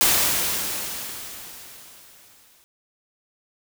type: noise with exponential decay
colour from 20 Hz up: white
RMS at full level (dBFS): -17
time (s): 0.01-2.64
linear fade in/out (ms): 0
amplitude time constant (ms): 570
effects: none